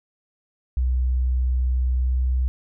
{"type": "tone with pitch glide", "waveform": "sine", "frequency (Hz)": [63, 63.55], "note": ["B1", "C2"], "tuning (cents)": [35, -50], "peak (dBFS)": -18, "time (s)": [0.77, 2.48], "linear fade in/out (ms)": 0, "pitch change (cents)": 15, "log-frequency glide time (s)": [1.94, 2.25], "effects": []}